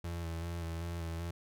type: tone with vibrato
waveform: 35% pulse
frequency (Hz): 84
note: E2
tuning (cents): +33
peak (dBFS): -35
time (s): 0.04-1.31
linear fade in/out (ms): 5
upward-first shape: square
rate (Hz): 2.6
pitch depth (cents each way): 25
effects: none